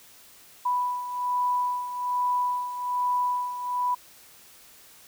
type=beating tone pair; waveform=sine; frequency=987.8 / 989 Hz; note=B5 / B5; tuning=0 / +2 cents; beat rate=1.2 Hz; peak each=-25 / -31 dBFS; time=0.65-3.95 s; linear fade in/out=10 ms; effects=white hiss -52 dBFS RMS until 5.07 s